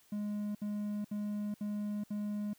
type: tone bursts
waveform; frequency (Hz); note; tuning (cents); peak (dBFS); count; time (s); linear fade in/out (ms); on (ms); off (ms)
triangle; 207.7; G#3; 0; -32; 5; 0.12-2.534; 5; 430; 66
effects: white hiss -66 dBFS RMS until 2.58 s